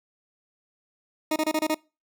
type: tone bursts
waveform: 20% pulse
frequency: 311.1 Hz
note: D#4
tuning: in tune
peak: -17 dBFS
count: 6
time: 1.31-1.746 s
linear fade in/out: 5 ms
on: 51 ms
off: 26 ms
effects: noise-tail reverb RT60 0.3 s tail -25 dB re dry